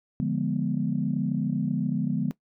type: chord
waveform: sine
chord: D diminished seventh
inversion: none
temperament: equal with one note detuned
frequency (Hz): 146.83 / 174.61 / 207.7 / 246.1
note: D3 / F3 / Ab3 / Cb4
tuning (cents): 0 / 0 / 0 / -6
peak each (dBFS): -29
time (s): 0.2-2.31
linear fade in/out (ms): 0
effects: noise-tail reverb RT60 0.1 s tail -18 dB re dry + tanh soft clip ceiling -13 dBFS

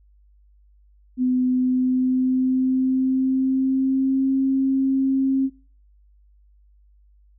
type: tone with pitch glide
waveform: sine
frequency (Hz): 253.3 to 267.6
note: B3 to C4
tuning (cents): +44 to +39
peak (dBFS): -17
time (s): 1.17-5.5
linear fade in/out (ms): 50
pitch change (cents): +95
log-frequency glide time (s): 1.45-4.31
effects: noise-tail reverb RT60 0.4 s tail -23 dB re dry + added 50 Hz sine -52 dBFS peak until 7.38 s

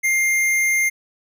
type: tone with hard clipping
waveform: sine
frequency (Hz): 2110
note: C7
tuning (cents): +14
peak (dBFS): -17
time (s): 0.03-0.9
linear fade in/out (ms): 20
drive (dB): 17
effects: none

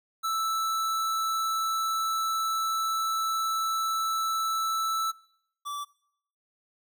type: tone pair in turn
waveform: square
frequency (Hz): 1318.5 / 1159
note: E6 / D6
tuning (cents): 0 / -23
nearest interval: major second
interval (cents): 223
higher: first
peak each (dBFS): -27 / -33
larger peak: first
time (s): 0.23-5.12 / 5.65-5.85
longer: first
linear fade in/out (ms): 20
effects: noise-tail reverb RT60 0.7 s tail -23 dB re dry

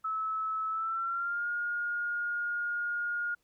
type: tone with pitch glide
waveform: sine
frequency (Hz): 1300 to 1425.9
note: E6 to F6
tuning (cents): -24 to +36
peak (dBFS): -30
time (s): 0.04-3.35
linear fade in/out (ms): 10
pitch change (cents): +160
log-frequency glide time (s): 0.69-1.48
effects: pink hiss -75 dBFS RMS until 3.43 s

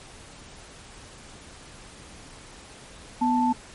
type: tone pair together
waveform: sine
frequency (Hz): 246.9 / 881.3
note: B3 / A5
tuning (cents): 0 / +3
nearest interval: octave + minor seventh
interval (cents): 2203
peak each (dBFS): -22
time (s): 3.21-3.53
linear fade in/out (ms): 10
effects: pink hiss -46 dBFS RMS until 3.74 s + MP3 48 kbps

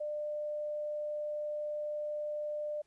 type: tone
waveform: sine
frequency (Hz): 598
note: D5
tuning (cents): +31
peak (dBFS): -34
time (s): 0-2.82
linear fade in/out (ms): 10
effects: pink hiss -75 dBFS RMS until 2.86 s + resampled to 24000 Hz

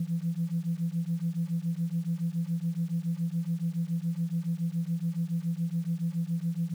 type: beating tone pair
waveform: sine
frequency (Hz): 164.81 / 171.91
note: E3 / F3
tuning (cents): 0 / -27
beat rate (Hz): 7.1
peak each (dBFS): -30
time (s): 0-6.74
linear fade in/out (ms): 5
effects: tanh soft clip ceiling -20 dBFS + 9-bit

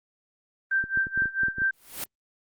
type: tone with tremolo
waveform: sine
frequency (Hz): 1568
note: G6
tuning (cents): 0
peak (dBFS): -20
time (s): 0.71-1.71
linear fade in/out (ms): 5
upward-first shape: sine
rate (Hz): 4.5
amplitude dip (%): 90
type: clicks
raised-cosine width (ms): 3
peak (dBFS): -26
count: 10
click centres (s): 0.84 / 0.974 / 1.069 / 1.176 / 1.221 / 1.257 / 1.434 / 1.484 / 1.584 / 1.619
type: noise with exponential growth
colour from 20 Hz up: white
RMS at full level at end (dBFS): -29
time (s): 1.72-2.04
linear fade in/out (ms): 2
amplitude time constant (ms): 68
effects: Opus 24 kbps

